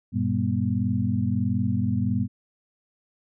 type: tone cluster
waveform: sine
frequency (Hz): 98 / 119.5 / 198.3 / 242.4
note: G2 / A#2 / G3 / B3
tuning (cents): 0 / +43 / +20 / -32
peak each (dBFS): -27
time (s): 0.12-2.28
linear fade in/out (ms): 50
effects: none